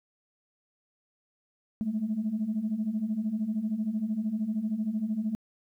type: beating tone pair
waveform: sine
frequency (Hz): 207.5 / 220.5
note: G#3 / A3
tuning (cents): -1 / +4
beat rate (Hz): 13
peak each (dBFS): -32 / -28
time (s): 1.81-5.35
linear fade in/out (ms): 0
effects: tanh soft clip ceiling -21 dBFS + 11-bit